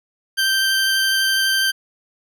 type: tone with vibrato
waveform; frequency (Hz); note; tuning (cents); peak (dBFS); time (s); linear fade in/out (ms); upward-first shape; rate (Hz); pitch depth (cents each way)
20% pulse; 1564; G6; -4; -11; 0.37-1.72; 20; sine; 12; 9
effects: none

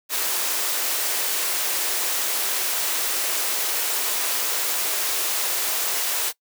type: high-pass noise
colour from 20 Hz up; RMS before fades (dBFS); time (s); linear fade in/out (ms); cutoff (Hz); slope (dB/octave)
white; -24; 0.09-6.33; 50; 340; 24
effects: noise-tail reverb RT60 0.1 s tail -22 dB re dry

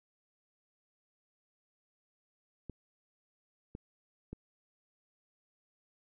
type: clicks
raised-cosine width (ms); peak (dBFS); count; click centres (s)
3; -29; 3; 2.697 / 3.751 / 4.33
effects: none

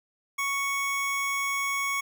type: tone pair together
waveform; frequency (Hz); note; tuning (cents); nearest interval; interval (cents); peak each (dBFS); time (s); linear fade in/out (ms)
square; 1110 / 2220; C#6 / C#7; +2 / +2; octave; 1200; -31 / -29; 0.38-2.01; 10
effects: none

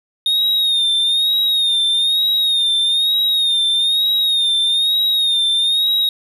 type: tone with vibrato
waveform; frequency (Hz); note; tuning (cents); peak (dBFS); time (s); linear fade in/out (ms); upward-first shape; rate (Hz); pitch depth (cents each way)
triangle; 3696; A#7; -16; -12; 0.26-6.09; 2; sine; 1.1; 63
effects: none

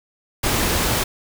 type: noise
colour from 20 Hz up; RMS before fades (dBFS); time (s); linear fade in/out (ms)
pink; -20; 0.43-1.04; 10
effects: none

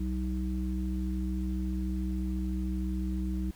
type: harmonic tone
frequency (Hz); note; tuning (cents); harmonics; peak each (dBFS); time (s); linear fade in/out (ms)
63.3; B1; +43; 1 / 3 / 5; -31 / -34 / -38; 0-3.51; 5
effects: pink hiss -57 dBFS RMS until 3.55 s

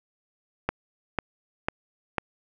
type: click train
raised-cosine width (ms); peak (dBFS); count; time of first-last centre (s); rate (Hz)
0.5; -9; 4; 0.69-2.183; 2.01
effects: none

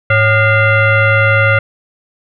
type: tone with frequency modulation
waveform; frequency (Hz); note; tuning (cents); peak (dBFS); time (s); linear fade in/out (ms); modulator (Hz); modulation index
sine; 763; G5; -47; -7; 0.1-1.59; 5; 657; 2.3
effects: none

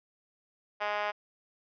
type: tone with high-pass filter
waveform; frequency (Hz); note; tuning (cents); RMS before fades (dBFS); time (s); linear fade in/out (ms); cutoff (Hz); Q
5% pulse; 207.7; G#3; 0; -32; 0.8-1.12; 20; 670; 2.4
effects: resampled to 11025 Hz

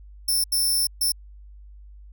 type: tone bursts at uneven times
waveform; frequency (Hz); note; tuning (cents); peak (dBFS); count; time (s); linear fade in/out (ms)
10% pulse; 5360; E8; +28; -14; 3; 0.28-0.44 / 0.52-0.87 / 1.01-1.12; 5
effects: added 50 Hz sine -42 dBFS peak until 2.12 s

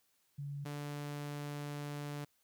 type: tone pair in turn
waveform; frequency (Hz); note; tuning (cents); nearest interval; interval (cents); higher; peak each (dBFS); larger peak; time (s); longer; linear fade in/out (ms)
sine / sawtooth; 142.3 / 145.71; C#3 / D3; +46 / -13; unison; 41; second; -39 / -36; second; 0.38-0.65 / 0.65-2.25; second; 10
effects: white hiss -75 dBFS RMS until 2.43 s

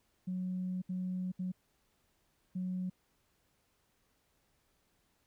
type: tone bursts at uneven times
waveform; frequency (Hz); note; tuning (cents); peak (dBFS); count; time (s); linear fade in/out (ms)
sine; 183.5; F#3; -14; -33; 4; 0.27-0.82 / 0.89-1.32 / 1.39-1.52 / 2.55-2.9; 10
effects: tanh soft clip ceiling -29 dBFS + pink hiss -75 dBFS RMS until 5.26 s

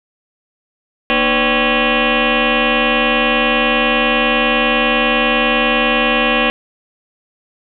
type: tone with frequency modulation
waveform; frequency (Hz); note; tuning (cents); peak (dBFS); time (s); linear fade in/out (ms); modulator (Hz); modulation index
sine; 1115; C#6; +10; -11; 1.1-6.5; 0; 270; 7.2
effects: none

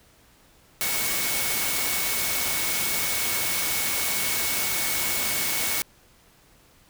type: tone in noise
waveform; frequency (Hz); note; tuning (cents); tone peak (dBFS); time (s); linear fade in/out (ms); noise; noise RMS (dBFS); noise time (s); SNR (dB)
sine; 2217; C#7; 0; -33; 0.81-5.82; 0; white; -26; 0.81-5.82; -10
effects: pink hiss -57 dBFS RMS until 6.89 s

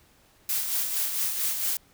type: noise with tremolo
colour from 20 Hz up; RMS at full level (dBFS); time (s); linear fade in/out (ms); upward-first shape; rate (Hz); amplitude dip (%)
blue; -26; 0.49-1.77; 2; sine; 4.4; 45
effects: pink hiss -60 dBFS RMS until 1.93 s

